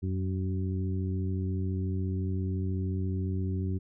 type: harmonic tone with a mistuned harmonic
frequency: 94.2 Hz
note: F#2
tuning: 32 cents sharp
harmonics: 1 / 2 / 3 / 4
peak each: -29 / -35 / -39 / -41 dBFS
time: 0.02-3.79 s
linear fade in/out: 20 ms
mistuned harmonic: 1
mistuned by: -56 cents
effects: none